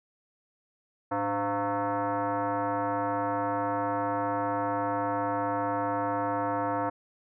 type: tone with frequency modulation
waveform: sine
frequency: 109.8 Hz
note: A2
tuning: 3 cents flat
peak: -26 dBFS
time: 1.11-6.9 s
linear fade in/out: 10 ms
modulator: 404 Hz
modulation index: 2.8
effects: none